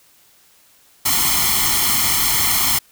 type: noise with comb filter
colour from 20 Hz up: white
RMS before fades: -17 dBFS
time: 1.05-2.79 s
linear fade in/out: 10 ms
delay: 0.94 ms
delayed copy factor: +0.8
effects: white hiss -53 dBFS RMS until 2.91 s